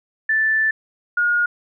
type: tone pair in turn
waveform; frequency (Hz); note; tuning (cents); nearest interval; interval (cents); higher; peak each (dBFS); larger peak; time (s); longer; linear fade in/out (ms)
sine; 1760 / 1433; A6 / F6; 0 / +44; major third; 356; first; -15; neither; 0.29-0.71 / 1.17-1.46; first; 5
effects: none